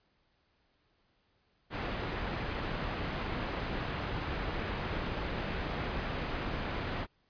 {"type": "low-pass noise", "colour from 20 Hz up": "pink", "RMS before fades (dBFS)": -36, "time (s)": [1.7, 7.07], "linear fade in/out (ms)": 50, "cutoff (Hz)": 2700, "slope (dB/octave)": 12, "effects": ["pink hiss -73 dBFS RMS until 7.29 s", "resampled to 11025 Hz"]}